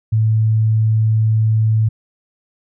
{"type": "tone", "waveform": "sine", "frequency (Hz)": 110, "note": "A2", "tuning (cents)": 0, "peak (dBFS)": -11, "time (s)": [0.12, 1.89], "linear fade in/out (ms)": 10, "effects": []}